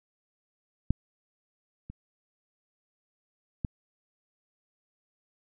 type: clicks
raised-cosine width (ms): 5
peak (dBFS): -11 / -28 / -17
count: 3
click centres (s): 0.906 / 1.9 / 3.648
effects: none